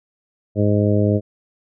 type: harmonic tone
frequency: 103.6 Hz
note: G#2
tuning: 4 cents flat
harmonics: 1 / 2 / 3 / 4 / 5 / 6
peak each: -17 / -20 / -22 / -23 / -24 / -25 dBFS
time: 0.55-1.21 s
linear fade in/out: 50 ms
effects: none